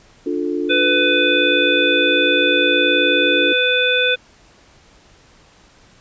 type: chord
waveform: sine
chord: D minor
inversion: none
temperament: just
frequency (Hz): 293.7 / 352.4 / 440.5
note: D4 / F4 / A4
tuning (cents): 0 / +16 / +2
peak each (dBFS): -22 / -22 / -25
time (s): 0.26-3.53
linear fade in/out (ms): 5
type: harmonic tone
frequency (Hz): 500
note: B4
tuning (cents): +21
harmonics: 1 / 3 / 5 / 7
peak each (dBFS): -19 / -19 / -19 / -19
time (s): 0.69-4.16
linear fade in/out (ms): 20
effects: pink hiss -50 dBFS RMS until 6 s + resampled to 16000 Hz